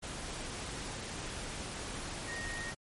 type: tone in noise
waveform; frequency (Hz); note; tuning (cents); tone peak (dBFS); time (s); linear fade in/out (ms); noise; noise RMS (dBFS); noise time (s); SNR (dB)
sine; 1864.7; A#6; 0; -40; 2.27-2.72; 20; pink; -41; 0.02-2.75; -2
effects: MP3 48 kbps